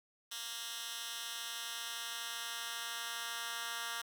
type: tone with high-pass filter sweep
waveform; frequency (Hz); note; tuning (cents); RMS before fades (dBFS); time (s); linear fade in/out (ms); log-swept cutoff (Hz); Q
10% pulse; 232.6; A#3; -4; -42; 0.31-4.02; 10; 3100 to 1700; 1
effects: none